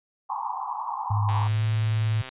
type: band-pass noise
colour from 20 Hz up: white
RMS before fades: -31 dBFS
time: 0.29-1.48 s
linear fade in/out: 10 ms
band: 790 to 1100 Hz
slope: 96 dB/octave
type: tone with pitch glide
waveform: sine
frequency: 103.83 to 109.06 Hz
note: G#2 to A2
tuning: 0 to -15 cents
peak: -21 dBFS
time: 1.1-2.22 s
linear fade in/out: 10 ms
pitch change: +85 cents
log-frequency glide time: 1.36-1.64 s
type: click train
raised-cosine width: 0.2 ms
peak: -20 dBFS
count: 131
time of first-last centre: 1.29-2.29 s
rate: 130 Hz
effects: resampled to 8000 Hz